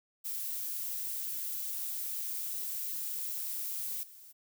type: noise with level steps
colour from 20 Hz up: violet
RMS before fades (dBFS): -37 / -53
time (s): 0.24-4.33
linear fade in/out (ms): 20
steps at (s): 4.03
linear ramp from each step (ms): 2
effects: none